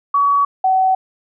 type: tone pair in turn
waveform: sine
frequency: 1132 / 755.5 Hz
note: C#6 / F#5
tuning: +36 / +36 cents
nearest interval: perfect fifth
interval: 700 cents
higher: first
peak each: -11 dBFS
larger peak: neither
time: 0.14-0.45 / 0.64-0.95 s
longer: neither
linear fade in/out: 5 ms
effects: none